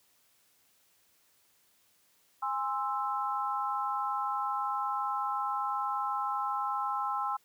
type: chord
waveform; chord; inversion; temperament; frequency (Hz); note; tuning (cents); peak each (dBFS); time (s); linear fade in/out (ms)
sine; Ab augmented; none; equal with one note detuned; 821.1 / 1046.5 / 1318.5; Ab5 / C6 / E6; -20 / 0 / 0; -34; 2.42-7.37; 10
effects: white hiss -68 dBFS RMS until 7.44 s + high-pass 60 Hz 12 dB/octave